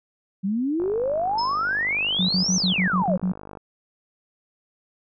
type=exponential two-way sweep; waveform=sine; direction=up then down; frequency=185 to 6272 to 499.6 Hz; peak=-21 dBFS; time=0.43-3.17 s; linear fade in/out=20 ms; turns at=2.55 s
type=click train; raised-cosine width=1 ms; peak=-24 dBFS; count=141; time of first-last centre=0.8-3.572 s; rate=50.5 Hz
type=tone with exponential decay; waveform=sine; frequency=5200 Hz; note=E8; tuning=24 cents flat; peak=-25 dBFS; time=1.38-1.84 s; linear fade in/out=5 ms; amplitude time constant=100 ms
type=tone bursts; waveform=sine; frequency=184.1 Hz; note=F#3; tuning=8 cents flat; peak=-20 dBFS; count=8; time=2.19-3.323 s; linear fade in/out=5 ms; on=97 ms; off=51 ms
effects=none